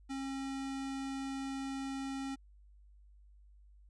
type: tone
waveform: square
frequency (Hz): 270.5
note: C#4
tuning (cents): -42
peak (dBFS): -38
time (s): 0.09-2.36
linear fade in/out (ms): 20
effects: added 50 Hz sine -57 dBFS peak until 3.89 s + resampled to 22050 Hz

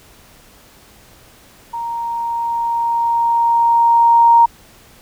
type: tone with level ramp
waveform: sine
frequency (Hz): 932.3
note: A#5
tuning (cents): 0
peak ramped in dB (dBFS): -21 to -5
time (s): 1.73-4.46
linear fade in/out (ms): 10
effects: pink hiss -46 dBFS RMS until 5.01 s

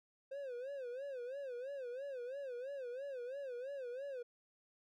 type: tone with vibrato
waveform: triangle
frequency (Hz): 522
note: C5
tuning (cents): -4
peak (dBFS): -40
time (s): 0.31-4.23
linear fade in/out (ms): 10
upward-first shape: sine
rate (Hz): 3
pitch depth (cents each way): 150
effects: none

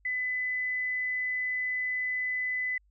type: tone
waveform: sine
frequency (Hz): 2006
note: B6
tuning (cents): +26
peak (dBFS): -28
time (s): 0.05-2.78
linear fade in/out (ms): 5
effects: added 50 Hz sine -62 dBFS peak until 2.9 s

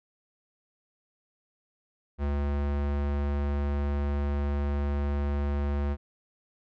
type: tone with low-pass filter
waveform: square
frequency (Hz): 71.6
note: D2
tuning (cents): -43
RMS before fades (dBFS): -28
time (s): 2.18-5.97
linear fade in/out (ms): 50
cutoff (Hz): 2000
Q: 0.56
effects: none

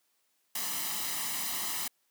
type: noise with comb filter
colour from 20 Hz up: white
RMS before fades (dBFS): -34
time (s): 0.55-1.88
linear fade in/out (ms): 5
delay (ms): 1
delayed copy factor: +0.65
effects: white hiss -74 dBFS RMS until 2.1 s + high-pass 200 Hz 12 dB/octave

